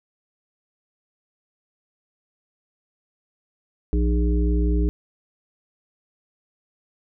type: harmonic tone with a mistuned harmonic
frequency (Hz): 58.8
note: A#1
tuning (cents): +16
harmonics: 1 / 3 / 5 / 7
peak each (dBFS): -18 / -28 / -27 / -30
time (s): 3.93-4.89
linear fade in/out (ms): 0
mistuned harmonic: 5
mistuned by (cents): +70
effects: none